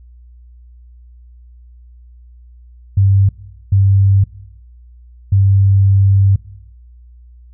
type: tone bursts at uneven times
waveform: sine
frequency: 98 Hz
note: G2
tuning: in tune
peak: -7 dBFS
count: 3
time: 2.97-3.29 / 3.72-4.24 / 5.32-6.36 s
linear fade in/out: 5 ms
effects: noise-tail reverb RT60 0.9 s tail -22 dB re dry + added 60 Hz sine -38 dBFS peak until 7.53 s